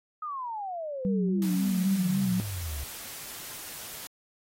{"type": "exponential sweep", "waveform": "sine", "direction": "down", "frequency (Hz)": [1271, 67.2], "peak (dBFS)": -32, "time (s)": [0.22, 2.84], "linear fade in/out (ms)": 5}
{"type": "tone with vibrato", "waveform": "sine", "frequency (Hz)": 188.7, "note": "F#3", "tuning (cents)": 34, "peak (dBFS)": -24, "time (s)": [1.05, 2.4], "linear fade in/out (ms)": 0, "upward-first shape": "sine", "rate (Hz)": 3.7, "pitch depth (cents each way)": 65}
{"type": "noise", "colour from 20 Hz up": "white", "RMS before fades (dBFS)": -41, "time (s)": [1.42, 4.07], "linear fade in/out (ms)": 0}
{"effects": ["AAC 48 kbps"]}